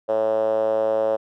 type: tone with band-pass filter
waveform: 5% pulse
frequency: 110 Hz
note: A2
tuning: in tune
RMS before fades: -21 dBFS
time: 0.08-1.17 s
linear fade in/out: 20 ms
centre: 550 Hz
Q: 6.7
effects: none